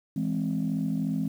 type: chord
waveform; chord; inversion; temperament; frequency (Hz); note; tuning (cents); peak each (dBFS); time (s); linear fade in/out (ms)
sine; E augmented; none; equal; 164.81 / 207.7 / 261.6; E3 / G#3 / B#3; 0 / 0 / 0; -29; 0.16-1.28; 5
effects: tanh soft clip ceiling -19 dBFS + 9-bit